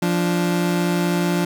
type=tone pair together; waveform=30% pulse; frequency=174.61 / 293.7 Hz; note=F3 / D4; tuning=0 / 0 cents; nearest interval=major sixth; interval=900 cents; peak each=-16 / -22 dBFS; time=0.02-1.45 s; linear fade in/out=5 ms; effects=none